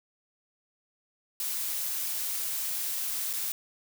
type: noise with dropouts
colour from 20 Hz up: blue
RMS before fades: -32 dBFS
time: 1.4-3.52 s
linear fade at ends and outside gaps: 1 ms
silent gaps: 3.331-3.335 s
effects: none